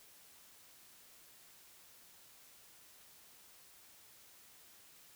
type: silence
effects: white hiss -61 dBFS RMS until 5.15 s